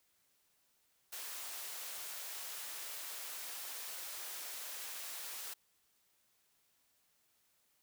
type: high-pass noise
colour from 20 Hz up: white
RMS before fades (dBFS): -45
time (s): 1.12-5.54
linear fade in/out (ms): 10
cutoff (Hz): 540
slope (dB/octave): 12
effects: white hiss -75 dBFS RMS until 7.82 s